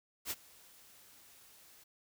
white noise with ADSR envelope, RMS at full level -36 dBFS, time 0.25-1.84 s, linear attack 58 ms, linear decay 39 ms, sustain -24 dB, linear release 9 ms, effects none

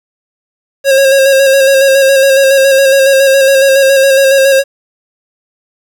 square tone with vibrato, 542 Hz, C#5, 39 cents flat, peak -5 dBFS, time 0.84-4.64 s, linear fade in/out 50 ms, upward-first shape square, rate 7.2 Hz, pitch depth 25 cents each way, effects 7-bit

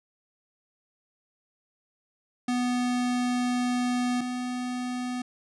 square tone pair in turn, 246.9 / 248.8 Hz, B3 / B3, 0 / +13 cents, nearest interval unison, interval 13 cents, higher second, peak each -25 / -30 dBFS, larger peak first, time 2.48-4.21 / 4.21-5.22 s, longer first, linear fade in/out 5 ms, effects resampled to 22050 Hz

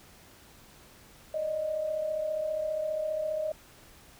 sine tone pair together, 587.3 / 622.2 Hz, D5 / D#5, 0 / 0 cents, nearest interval minor second, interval 100 cents, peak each -37 / -29 dBFS, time 1.34-3.52 s, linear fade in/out 5 ms, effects pink hiss -55 dBFS RMS until 4.19 s

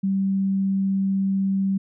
sine tone, 194 Hz, G3, 18 cents flat, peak -19 dBFS, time 0.03-1.78 s, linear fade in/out 10 ms, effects none

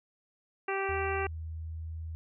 harmonic tone, 389.8 Hz, G4, 10 cents flat, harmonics 1 / 2 / 3 / 4 / 5 / 6 / 7, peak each -33 / -36 / -38 / -39 / -40 / -41 / -41 dBFS, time 0.68-1.27 s, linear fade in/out 5 ms
sine tone with pitch glide, 80.2 to 80.8 Hz, E2 to E2, -47 to -34 cents, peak -36 dBFS, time 0.89-2.15 s, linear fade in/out 0 ms, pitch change +13 cents, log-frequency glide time 1.42-2 s
effects none

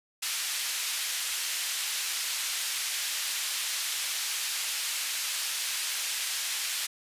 pink band-pass noise, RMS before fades -32 dBFS, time 0.22-6.87 s, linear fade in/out 10 ms, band 2500 to 13000 Hz, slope 12 dB/octave, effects resampled to 32000 Hz

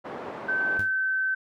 pink band-pass noise, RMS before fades -37 dBFS, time 0.04-0.79 s, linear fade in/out 20 ms, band 340 to 1100 Hz, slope 12 dB/octave
sine tone, 1538 Hz, G6, 33 cents flat, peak -23 dBFS, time 0.48-1.35 s, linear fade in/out 10 ms
sawtooth tone with exponential decay, 98 Hz, G2, in tune, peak -27 dBFS, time 0.79-0.94 s, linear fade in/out 0 ms, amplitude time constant 32 ms
effects none

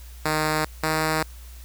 5% pulse tone pair in turn, 154.8 / 157.23 Hz, D#3 / D#3, -9 / +18 cents, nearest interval unison, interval 27 cents, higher second, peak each -10 dBFS, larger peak neither, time 0.25-0.65 / 0.83-1.23 s, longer neither, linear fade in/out 5 ms, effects added 60 Hz sine -39 dBFS peak until 1.64 s + white hiss -50 dBFS RMS until 1.64 s

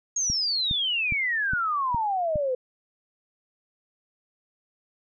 sine exponential sweep, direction down, 6645 to 493.9 Hz, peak -23 dBFS, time 0.16-2.55 s, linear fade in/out 5 ms
click train, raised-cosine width 5 ms, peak -19 dBFS, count 6, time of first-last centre 0.3-2.358 s, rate 2.43 Hz
effects none

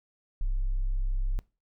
sine tone, 32.8 Hz, C1, 5 cents sharp, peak -23 dBFS, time 0.41-1.39 s, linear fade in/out 0 ms, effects noise-tail reverb RT60 0.3 s tail -24 dB re dry + tanh soft clip ceiling -23 dBFS

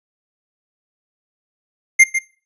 square tone with echo, 2108 Hz, C7, 12 cents sharp, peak -6 dBFS, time 1.99-2.04 s, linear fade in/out 10 ms, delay 150 ms, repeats 1, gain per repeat -10 dB, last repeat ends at 2.19 s, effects noise-tail reverb RT60 0.4 s tail -21 dB re dry + resampled to 24000 Hz

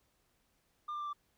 sine tone with pitch steps, 1200 / 1190.3 / 1180.7 / 1171.2 Hz, D6 / D6 / D6 / D6, +37 / +23 / +9 / -5 cents, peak -34 dBFS, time 0.88-1.132 s, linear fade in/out 10 ms, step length 63 ms, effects tanh soft clip ceiling -36 dBFS + pink hiss -75 dBFS RMS until 1.37 s

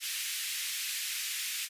pink high-pass noise, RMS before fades -35 dBFS, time 0-1.69 s, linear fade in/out 50 ms, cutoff 2100 Hz, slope 24 dB/octave, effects resampled to 32000 Hz

